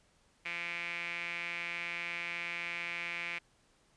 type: tone with band-pass filter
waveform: sawtooth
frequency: 171.7 Hz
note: F3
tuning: 29 cents flat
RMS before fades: -39 dBFS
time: 0.45-3.39 s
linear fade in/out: 10 ms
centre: 2300 Hz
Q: 6.4
effects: pink hiss -69 dBFS RMS until 3.96 s + resampled to 22050 Hz